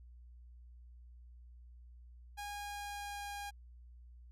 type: tone with pitch glide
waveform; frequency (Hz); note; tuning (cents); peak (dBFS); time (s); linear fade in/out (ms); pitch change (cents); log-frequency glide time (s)
sawtooth; 819 to 812.9; G#5 to G#5; -24 to -37; -38; 2.37-3.51; 20; -13; 2.52-3.28
effects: added 60 Hz sine -53 dBFS peak until 4.31 s + resampled to 32000 Hz